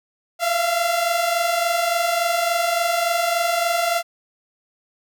sawtooth tone pair together, 667.5 / 691 Hz, E5 / F5, +22 / -19 cents, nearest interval minor second, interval 59 cents, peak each -20 / -16 dBFS, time 0.39-4.03 s, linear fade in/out 50 ms, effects none

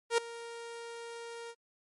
sawtooth tone with ADSR envelope, 466.2 Hz, A#4, in tune, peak -19 dBFS, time 0.1-1.55 s, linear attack 79 ms, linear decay 5 ms, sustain -19 dB, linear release 56 ms, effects MP3 48 kbps

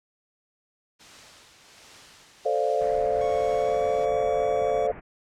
white noise with tremolo, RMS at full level -45 dBFS, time 0.99-4.06 s, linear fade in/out 20 ms, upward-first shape triangle, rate 1.3 Hz, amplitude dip 50%
sine chord, D minor seventh, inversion second, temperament equal, 440 / 523.3 / 587.3 / 698.5 Hz, A4 / C5 / D5 / F5, 0 / 0 / 0 / 0 cents, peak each -27 dBFS, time 2.45-4.92 s, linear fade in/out 10 ms
pink low-pass noise, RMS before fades -42 dBFS, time 2.8-5.01 s, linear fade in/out 20 ms, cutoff 2300 Hz, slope 48 dB/octave
25% pulse tone with pitch glide, 1108.7 to 1134.6 Hz, C#6 to C#6, 0 to +40 cents, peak -36 dBFS, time 3.21-4.87 s, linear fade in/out 5 ms, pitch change +40 cents, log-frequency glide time 3.54-3.83 s
effects low-pass 6000 Hz 12 dB/octave

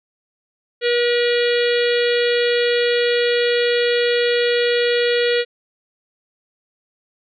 harmonic tone, 480.4 Hz, B4, 48 cents flat, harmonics 1 / 3 / 4 / 5 / 6 / 7 / 8 / 9, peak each -16 / -27 / -25 / -29 / -28 / -28 / -31 / -31 dBFS, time 0.81-5.45 s, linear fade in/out 50 ms, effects none

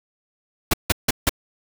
pink noise bursts, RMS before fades -17 dBFS, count 4, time 0.71-1.294 s, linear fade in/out 5 ms, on 26 ms, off 160 ms, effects none

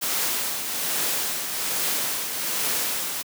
white noise with tremolo, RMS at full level -24 dBFS, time 0.01-3.23 s, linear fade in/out 20 ms, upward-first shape triangle, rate 1.2 Hz, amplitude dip 50%, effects high-pass 150 Hz 12 dB/octave

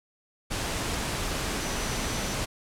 sine tone in noise, 5980 Hz, F#8, 17 cents sharp, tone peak -41 dBFS, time 1.6-2.35 s, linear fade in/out 20 ms, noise pink, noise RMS -30 dBFS, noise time 0.5-2.46 s, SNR -14 dB, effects low-pass 10000 Hz 12 dB/octave

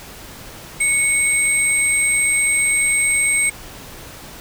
sine tone pair together, 2217 / 8346 Hz, C#7 / C9, 0 / -5 cents, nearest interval octave + major seventh, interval 2295 cents, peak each -15 dBFS, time 0.8-3.5 s, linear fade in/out 10 ms, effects tanh soft clip ceiling -11 dBFS + pink hiss -37 dBFS RMS until 4.4 s

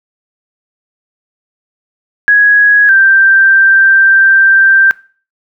sine tone pair in turn, 1664 / 1570.6 Hz, G#6 / G6, +3 / +3 cents, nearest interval minor second, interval 100 cents, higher first, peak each -3 dBFS, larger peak neither, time 2.28-2.89 / 2.89-4.91 s, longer second, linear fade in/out 0 ms, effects noise-tail reverb RT60 0.4 s tail -21 dB re dry

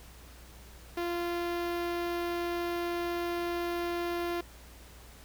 sawtooth tone with notch filter, 346 Hz, F4, 16 cents flat, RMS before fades -33 dBFS, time 0.97-4.41 s, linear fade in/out 5 ms, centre 7900 Hz, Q 0.66, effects added 60 Hz sine -51 dBFS peak until 5.24 s + pink hiss -54 dBFS RMS until 5.24 s

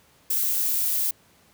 violet noise, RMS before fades -24 dBFS, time 0.3-1.11 s, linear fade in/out 5 ms, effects pink hiss -58 dBFS RMS until 1.53 s + high-pass 80 Hz 12 dB/octave

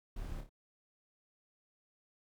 brown noise with echo, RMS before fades -42 dBFS, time 0.16-0.41 s, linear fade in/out 5 ms, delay 28 ms, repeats 3, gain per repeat -6 dB, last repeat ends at 0.494 s, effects none

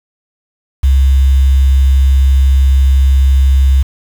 sine tone with quantisation, 67 Hz, C2, 42 cents sharp, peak -5 dBFS, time 0.83-3.83 s, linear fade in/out 10 ms, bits 5, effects none

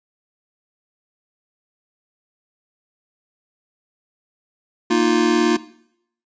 square chord, Bb suspended fourth, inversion none, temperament just, 233.1 / 310.8 / 349.6 Hz, Bb3 / Eb4 / F4, 0 / -2 / +2 cents, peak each -21 / -21 / -18 dBFS, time 4.9-5.57 s, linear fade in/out 10 ms, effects noise-tail reverb RT60 0.7 s tail -18 dB re dry + resampled to 16000 Hz

